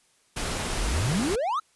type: noise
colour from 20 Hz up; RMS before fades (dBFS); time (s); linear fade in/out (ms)
pink; -30; 0.36-1.36; 10
type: exponential sweep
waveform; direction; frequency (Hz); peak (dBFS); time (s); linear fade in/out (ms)
triangle; up; 32.56 to 1349; -22; 0.77-1.6; 10
effects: white hiss -64 dBFS RMS until 1.75 s + resampled to 24000 Hz